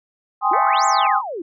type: chord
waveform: sine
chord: Ab major seventh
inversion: third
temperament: equal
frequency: 784 / 830.6 / 1046.5 / 1244.5 Hz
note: G5 / Ab5 / C6 / Eb6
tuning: 0 / 0 / 0 / 0 cents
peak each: -20 dBFS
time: 0.41-1.22 s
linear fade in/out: 50 ms
type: exponential two-way sweep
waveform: sine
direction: up then down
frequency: 311.1 to 7800 to 311.1 Hz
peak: -25 dBFS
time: 0.51-1.42 s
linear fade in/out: 5 ms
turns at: 0.86 s
type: harmonic tone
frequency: 220 Hz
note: A3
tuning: in tune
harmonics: 3 / 4 / 5 / 6 / 7 / 8 / 9 / 10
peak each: -30 / -31 / -30 / -34 / -32 / -37 / -34 / -36 dBFS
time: 0.53-1.07 s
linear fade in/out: 2 ms
effects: none